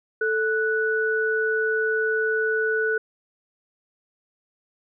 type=tone pair together; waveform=sine; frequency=440 / 1480 Hz; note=A4 / F#6; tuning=0 / 0 cents; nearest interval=octave + major sixth; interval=2100 cents; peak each=-23 dBFS; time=0.21-2.98 s; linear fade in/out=5 ms; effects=none